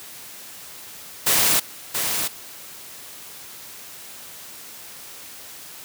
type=noise with echo; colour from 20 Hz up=white; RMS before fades=-18 dBFS; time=1.26-1.6 s; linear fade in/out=10 ms; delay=680 ms; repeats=1; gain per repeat=-6 dB; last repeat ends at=2.28 s; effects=white hiss -40 dBFS RMS until 5.84 s + high-pass 80 Hz 12 dB/octave